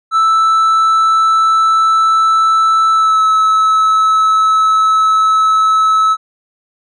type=tone with pitch glide; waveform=triangle; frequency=1318.5 to 1298.8 Hz; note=E6 to E6; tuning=0 to -26 cents; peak=-6 dBFS; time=0.11-6.17 s; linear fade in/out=50 ms; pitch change=-26 cents; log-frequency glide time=2.92-3.22 s; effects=resampled to 22050 Hz